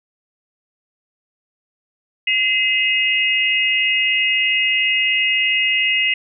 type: tone cluster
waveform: sine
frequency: 2056 / 2556 / 2847 Hz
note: C7 / D#7 / F7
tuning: -31 / +46 / +33 cents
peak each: -19 dBFS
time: 2.27-6.14 s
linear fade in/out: 5 ms
effects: none